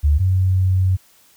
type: tone pair in turn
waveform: sine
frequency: 73.5 / 93.43 Hz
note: D2 / F#2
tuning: +2 / +17 cents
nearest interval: major third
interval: 415 cents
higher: second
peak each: -11 / -13 dBFS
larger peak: first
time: 0.03-0.19 / 0.19-0.97 s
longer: second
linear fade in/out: 20 ms
effects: white hiss -53 dBFS RMS until 1.36 s